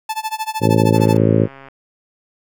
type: tone with tremolo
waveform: 45% pulse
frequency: 874 Hz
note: A5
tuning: 12 cents flat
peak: -18 dBFS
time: 0.09-1.17 s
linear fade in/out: 5 ms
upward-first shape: sine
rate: 13 Hz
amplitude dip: 95%
type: harmonic tone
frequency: 55 Hz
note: A1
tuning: in tune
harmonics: 2 / 3 / 4 / 5 / 6 / 7 / 8 / 9 / 10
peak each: -16 / -18 / -19 / -20 / -21 / -21 / -22 / -23 / -23 dBFS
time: 0.6-1.48 s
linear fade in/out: 50 ms
type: click train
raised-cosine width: 0.5 ms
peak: -24 dBFS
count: 101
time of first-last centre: 0.95-1.685 s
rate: 136 Hz
effects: none